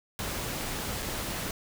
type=noise with dropouts; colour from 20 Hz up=pink; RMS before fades=-34 dBFS; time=0.19-1.51 s; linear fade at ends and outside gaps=1 ms; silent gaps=1.024-1.027 s; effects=none